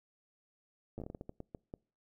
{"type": "slowing click train", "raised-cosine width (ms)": 2, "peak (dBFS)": -30, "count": 13, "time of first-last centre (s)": [0.98, 1.739], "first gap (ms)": 9, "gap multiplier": 1.32, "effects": ["noise-tail reverb RT60 0.4 s tail -26 dB re dry"]}